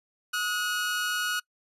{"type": "tone pair together", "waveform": "sawtooth", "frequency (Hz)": [1267.9, 1456], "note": ["D#6", "F#6"], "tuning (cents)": [32, -28], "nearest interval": "major second", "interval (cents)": 240, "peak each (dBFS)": [-31, -24], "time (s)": [0.33, 1.4], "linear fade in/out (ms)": 10, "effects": ["noise-tail reverb RT60 0.1 s tail -25 dB re dry", "resampled to 32000 Hz"]}